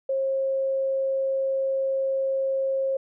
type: tone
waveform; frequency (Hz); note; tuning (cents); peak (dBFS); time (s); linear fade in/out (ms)
sine; 537; C5; +45; -22; 0.09-2.97; 5
effects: none